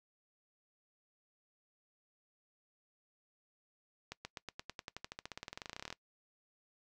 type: accelerating click train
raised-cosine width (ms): 0.2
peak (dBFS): -25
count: 30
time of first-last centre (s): 4.12-5.927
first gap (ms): 130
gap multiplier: 0.94
effects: noise-tail reverb RT60 0.1 s tail -21 dB re dry